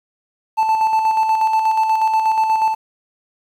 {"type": "tone with tremolo", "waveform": "triangle", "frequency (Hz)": 880, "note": "A5", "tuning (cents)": 0, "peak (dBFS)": -10, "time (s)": [0.57, 2.75], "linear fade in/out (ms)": 20, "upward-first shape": "square", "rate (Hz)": 8.3, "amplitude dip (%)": 40, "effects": ["8-bit"]}